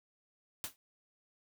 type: noise with exponential decay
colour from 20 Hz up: white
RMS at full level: -35 dBFS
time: 0.64-0.76 s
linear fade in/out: 0 ms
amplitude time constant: 24 ms
effects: none